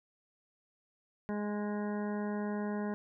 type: harmonic tone with a mistuned harmonic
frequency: 207.7 Hz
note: G#3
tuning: in tune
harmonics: 1 / 2 / 3 / 4 / 5 / 7 / 8 / 9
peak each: -34 / -40 / -44 / -46 / -48 / -51 / -52 / -53 dBFS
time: 1.29-2.94 s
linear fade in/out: 0 ms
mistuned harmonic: 8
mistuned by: -16 cents
effects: none